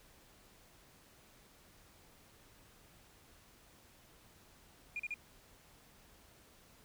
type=tone bursts; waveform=sine; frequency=2424 Hz; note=D#7; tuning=46 cents flat; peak=-36 dBFS; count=3; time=4.96-5.141 s; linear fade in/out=2 ms; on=35 ms; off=38 ms; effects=tanh soft clip ceiling -32 dBFS + pink hiss -63 dBFS RMS until 6.84 s